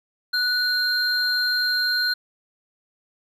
triangle tone pair together, 1477 / 4178 Hz, F#6 / C8, -3 / -3 cents, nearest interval octave + tritone, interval 1800 cents, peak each -21 dBFS, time 0.33-2.14 s, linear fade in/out 10 ms, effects none

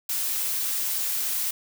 blue noise, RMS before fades -27 dBFS, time 0.09-1.51 s, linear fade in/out 5 ms, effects none

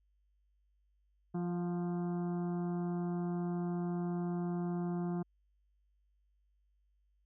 harmonic tone with a mistuned harmonic, 174.61 Hz, F3, in tune, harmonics 1 / 2 / 4 / 5 / 6 / 7 / 8 / 9, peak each -34 / -40 / -47 / -55 / -55 / -58 / -61 / -65 dBFS, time 1.34-5.23 s, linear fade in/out 10 ms, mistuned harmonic 4, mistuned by +21 cents, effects added 50 Hz sine -70 dBFS peak until 7.25 s

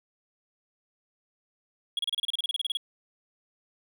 triangle tone bursts, 3322 Hz, G#7, in tune, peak -24 dBFS, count 16, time 1.97-2.771 s, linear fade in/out 2 ms, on 21 ms, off 31 ms, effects none

